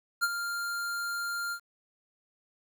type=tone with ADSR envelope; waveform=square; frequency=1396.9 Hz; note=F6; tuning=in tune; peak=-23 dBFS; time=0.21-1.6 s; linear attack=25 ms; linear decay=41 ms; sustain=-9 dB; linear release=79 ms; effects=10-bit